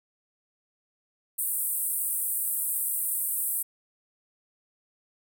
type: band-pass noise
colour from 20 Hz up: white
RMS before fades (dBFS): -29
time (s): 1.38-3.63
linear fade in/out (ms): 10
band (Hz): 8200 to 16000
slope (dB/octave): 96
effects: none